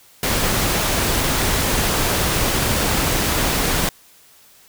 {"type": "noise", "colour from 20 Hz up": "pink", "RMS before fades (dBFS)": -19, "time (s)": [0.23, 3.89], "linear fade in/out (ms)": 2, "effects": ["white hiss -50 dBFS RMS until 4.68 s"]}